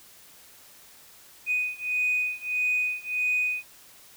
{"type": "beating tone pair", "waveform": "sine", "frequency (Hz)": [2489, 2490.6], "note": ["D#7", "D#7"], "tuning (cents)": [0, 1], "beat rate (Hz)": 1.6, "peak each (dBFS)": [-26, -27], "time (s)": [1.46, 3.64], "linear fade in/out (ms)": 50, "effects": ["tanh soft clip ceiling -18 dBFS", "white hiss -52 dBFS RMS until 4.16 s"]}